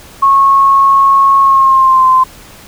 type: tone with pitch glide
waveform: sine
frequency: 1095 to 1036.5 Hz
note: C#6 to C6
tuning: -22 to -17 cents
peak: -4 dBFS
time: 0.22-2.24 s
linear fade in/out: 10 ms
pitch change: -95 cents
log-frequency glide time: 1.41-2.08 s
effects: pink hiss -36 dBFS RMS until 2.67 s